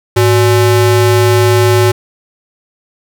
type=ring-modulated tone; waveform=square; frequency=237.4 Hz; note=A#3; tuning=32 cents sharp; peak=-4 dBFS; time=0.16-1.92 s; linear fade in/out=10 ms; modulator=132 Hz; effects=none